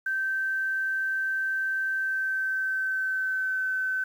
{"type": "tone with pitch glide", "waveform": "sine", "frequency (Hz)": [1553, 1526.3], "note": ["G6", "G6"], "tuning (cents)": [-17, -47], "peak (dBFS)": -25, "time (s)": [0.06, 4.04], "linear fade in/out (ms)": 5, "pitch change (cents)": -30, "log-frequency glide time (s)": [1.97, 3.66], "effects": ["9-bit"]}